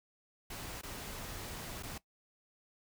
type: noise with dropouts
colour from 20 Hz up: pink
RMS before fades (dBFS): -44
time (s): 0.5-1.98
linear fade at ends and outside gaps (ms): 5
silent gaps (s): 0.814-0.832 / 1.826-1.832
effects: noise-tail reverb RT60 0.1 s tail -18 dB re dry